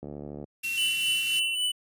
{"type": "click train", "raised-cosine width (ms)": 2, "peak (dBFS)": -25, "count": 31, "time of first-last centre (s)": [0.03, 0.441], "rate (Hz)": 73}
{"type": "tone", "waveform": "sine", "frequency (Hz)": 2723, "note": "F7", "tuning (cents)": -44, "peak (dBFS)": -28, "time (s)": [0.63, 1.56], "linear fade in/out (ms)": 20}
{"type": "band-stop noise", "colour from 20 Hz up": "white", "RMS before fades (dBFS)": -38, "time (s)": [0.63, 1.4], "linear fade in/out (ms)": 10, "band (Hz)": [240, 1700], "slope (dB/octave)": 24}
{"type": "tone with tremolo", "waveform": "square", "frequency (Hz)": 2981, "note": "F#7", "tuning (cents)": 12, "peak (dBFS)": -24, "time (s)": [0.77, 1.72], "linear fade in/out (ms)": 10, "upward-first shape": "triangle", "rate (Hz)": 3.7, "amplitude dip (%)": 65}
{"effects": ["high-pass 100 Hz 12 dB/octave", "resampled to 32000 Hz"]}